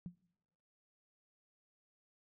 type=tone with exponential decay; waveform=sine; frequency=177.1 Hz; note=F3; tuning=24 cents sharp; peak=-38 dBFS; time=0.06-0.18 s; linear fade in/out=0 ms; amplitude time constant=24 ms; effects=noise-tail reverb RT60 1.0 s tail -24 dB re dry